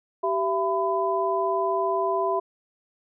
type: tone cluster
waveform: sine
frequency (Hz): 387.8 / 671 / 1004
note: G4 / E5 / B5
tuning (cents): -19 / +31 / +28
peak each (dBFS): -26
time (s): 0.23-2.4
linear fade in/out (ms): 10
effects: none